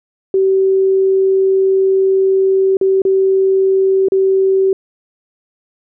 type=tone with dropouts; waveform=sine; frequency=383.8 Hz; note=G4; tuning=37 cents flat; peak=-9 dBFS; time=0.34-4.73 s; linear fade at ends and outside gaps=2 ms; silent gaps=2.77-2.812 / 3.019-3.051 / 4.085-4.12 s; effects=none